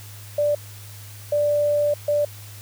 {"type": "tone bursts at uneven times", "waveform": "sine", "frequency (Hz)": 587.3, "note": "D5", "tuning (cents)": 0, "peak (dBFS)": -17, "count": 3, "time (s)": [[0.38, 0.55], [1.32, 1.94], [2.08, 2.25]], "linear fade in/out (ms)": 5, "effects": ["added 103 Hz sine -39 dBFS peak until 2.61 s", "white hiss -44 dBFS RMS until 2.61 s"]}